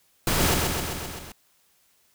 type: noise with echo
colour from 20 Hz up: pink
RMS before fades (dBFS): -23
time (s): 0.27-0.54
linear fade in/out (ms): 2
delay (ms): 130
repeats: 6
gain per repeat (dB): -3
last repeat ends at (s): 1.32
effects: white hiss -64 dBFS RMS until 2.14 s